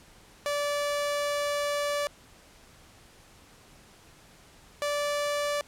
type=tone pair in turn; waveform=sawtooth; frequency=580 / 582.5 Hz; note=D5 / D5; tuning=-22 / -14 cents; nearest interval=unison; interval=8 cents; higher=second; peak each=-23 dBFS; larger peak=neither; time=0.46-2.07 / 4.82-5.61 s; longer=first; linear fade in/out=0 ms; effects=pink hiss -55 dBFS RMS until 5.67 s + low-pass 11000 Hz 12 dB/octave